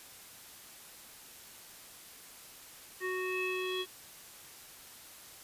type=tone with low-pass filter sweep; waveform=square; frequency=370 Hz; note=F#4; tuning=in tune; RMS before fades=-35 dBFS; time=3-3.86 s; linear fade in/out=50 ms; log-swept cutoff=2000 to 3400 Hz; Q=7.8; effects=white hiss -52 dBFS RMS until 5.43 s + resampled to 32000 Hz

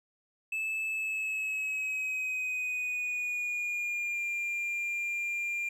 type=tone with pitch glide; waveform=triangle; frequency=2617 to 2400 Hz; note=E7 to D7; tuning=-13 to +37 cents; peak=-29 dBFS; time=0.52-5.69 s; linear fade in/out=5 ms; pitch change=-150 cents; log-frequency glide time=0.86-4.18 s; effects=none

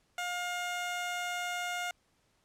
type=tone; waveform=15% pulse; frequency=711 Hz; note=F5; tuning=31 cents sharp; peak=-27 dBFS; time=0.18-1.91 s; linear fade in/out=2 ms; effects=pink hiss -72 dBFS RMS until 2.44 s + low-pass 10000 Hz 12 dB/octave

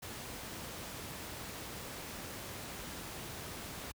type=noise; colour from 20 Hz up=pink; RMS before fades=-44 dBFS; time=0.02-3.92 s; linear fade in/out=10 ms; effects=high-pass 60 Hz 12 dB/octave

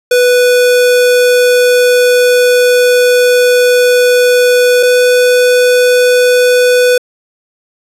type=tone pair in turn; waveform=square; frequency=493.9 / 495.9 Hz; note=B4 / B4; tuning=0 / +7 cents; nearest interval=unison; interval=7 cents; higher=second; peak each=-6 dBFS; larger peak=neither; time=0.11-4.83 / 4.83-6.98 s; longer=first; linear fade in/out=5 ms; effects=resampled to 32000 Hz + 8-bit

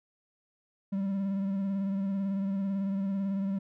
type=tone with vibrato; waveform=triangle; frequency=195.6 Hz; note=G3; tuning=4 cents flat; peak=-26 dBFS; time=0.92-3.59 s; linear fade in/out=10 ms; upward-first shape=sine; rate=18 Hz; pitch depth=35 cents each way; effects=none

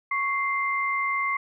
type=tone pair together; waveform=sine; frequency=1107.5 / 2089 Hz; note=C#6 / C7; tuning=-2 / -3 cents; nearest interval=major seventh; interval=1099 cents; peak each=-26 dBFS; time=0.11-1.37 s; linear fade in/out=5 ms; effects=none

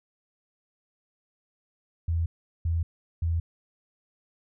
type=tone bursts; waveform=sine; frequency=83.2 Hz; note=E2; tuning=17 cents sharp; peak=-23 dBFS; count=3; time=2.08-3.4 s; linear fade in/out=5 ms; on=180 ms; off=390 ms; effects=none

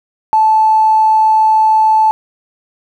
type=tone with tanh clipping; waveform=triangle; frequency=873 Hz; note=A5; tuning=14 cents flat; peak=-6 dBFS; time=0.33-2.11 s; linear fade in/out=0 ms; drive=2 dB; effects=none

